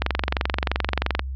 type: click train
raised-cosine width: 0.3 ms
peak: -4 dBFS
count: 28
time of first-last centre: 0.02-1.194 s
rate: 23 Hz
effects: added 66 Hz sine -27 dBFS peak until 1.35 s + low-pass 4000 Hz 12 dB/octave